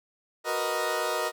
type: chord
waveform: 20% pulse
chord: B major seventh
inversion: second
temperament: equal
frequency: 370 / 466.2 / 493.9 / 622.3 Hz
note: F#4 / A#4 / B4 / D#5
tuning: 0 / 0 / 0 / 0 cents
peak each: -30 / -27 / -30 / -25 dBFS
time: 0.44-1.32 s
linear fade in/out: 50 ms
effects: none